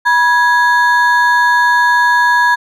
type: ring-modulated tone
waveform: triangle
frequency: 1318.5 Hz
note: E6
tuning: in tune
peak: -3 dBFS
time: 0.05-2.56 s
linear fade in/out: 20 ms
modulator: 346 Hz
effects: none